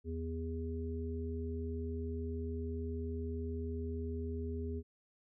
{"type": "harmonic tone", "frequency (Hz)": 81.7, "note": "E2", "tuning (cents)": -15, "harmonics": [1, 3, 5], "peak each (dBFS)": [-38, -43, -43], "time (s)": [0.04, 4.83], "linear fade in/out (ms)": 50, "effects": []}